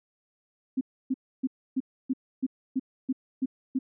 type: tone bursts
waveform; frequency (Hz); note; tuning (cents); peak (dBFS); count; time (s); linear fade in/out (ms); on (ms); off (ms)
sine; 261.6; C4; 0; -23; 10; 0.77-3.79; 10; 41; 290
effects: none